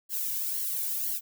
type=noise with flanger; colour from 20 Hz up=violet; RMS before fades=-31 dBFS; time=0.09-1.21 s; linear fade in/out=50 ms; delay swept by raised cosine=0.8 to 1.58 ms; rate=2 Hz; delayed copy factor=-0.8; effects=none